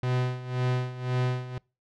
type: tone with tremolo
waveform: 45% pulse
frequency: 125.9 Hz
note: B2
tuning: 34 cents sharp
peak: -23 dBFS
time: 0.03-1.58 s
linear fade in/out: 2 ms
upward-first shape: sine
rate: 1.9 Hz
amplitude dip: 80%
effects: noise-tail reverb RT60 0.3 s tail -25 dB re dry + low-pass 4000 Hz 12 dB/octave